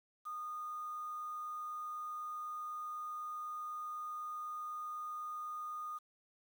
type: tone with quantisation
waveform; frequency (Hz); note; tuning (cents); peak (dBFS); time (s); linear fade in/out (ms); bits
sine; 1228; D#6; -23; -40; 0.25-5.99; 20; 10
effects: none